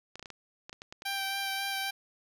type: clicks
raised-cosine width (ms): 0.2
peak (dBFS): -26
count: 10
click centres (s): 0.156 / 0.195 / 0.227 / 0.258 / 0.303 / 0.695 / 0.729 / 0.819 / 0.925 / 1.021
type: tone with vibrato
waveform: 10% pulse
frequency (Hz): 784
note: G5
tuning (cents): 0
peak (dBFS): -23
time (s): 1.05-1.91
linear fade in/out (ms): 10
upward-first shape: sine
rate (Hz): 3.7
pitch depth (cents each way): 14
effects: none